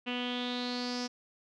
sawtooth tone with low-pass filter sweep, 246.3 Hz, B3, 5 cents flat, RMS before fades -35 dBFS, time 0.06-1.08 s, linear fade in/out 20 ms, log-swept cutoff 2800 to 5400 Hz, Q 7, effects none

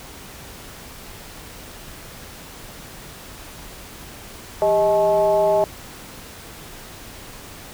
sine tone with frequency modulation, 629 Hz, D#5, 19 cents sharp, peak -14 dBFS, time 4.62-5.64 s, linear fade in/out 0 ms, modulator 229 Hz, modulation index 0.86, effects pink hiss -39 dBFS RMS until 7.73 s

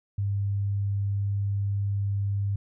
sine tone, 100.1 Hz, G2, 37 cents sharp, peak -24 dBFS, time 0.18-2.56 s, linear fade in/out 5 ms, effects none

